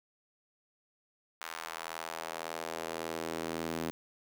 sawtooth tone with high-pass filter sweep, 81.8 Hz, E2, 13 cents flat, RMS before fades -39 dBFS, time 1.41-3.91 s, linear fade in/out 0 ms, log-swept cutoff 1200 to 250 Hz, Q 1.2, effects none

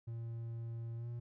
triangle tone with pitch glide, 115.6 to 118.92 Hz, A#2 to A#2, -14 to +35 cents, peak -38 dBFS, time 0.07-1.2 s, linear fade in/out 10 ms, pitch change +49 cents, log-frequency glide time 0.96-1.08 s, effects none

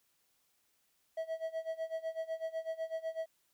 triangle tone with tremolo, 648 Hz, E5, 30 cents flat, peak -31 dBFS, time 1.17-3.26 s, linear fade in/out 5 ms, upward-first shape sine, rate 8 Hz, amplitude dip 90%, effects white hiss -75 dBFS RMS until 3.53 s

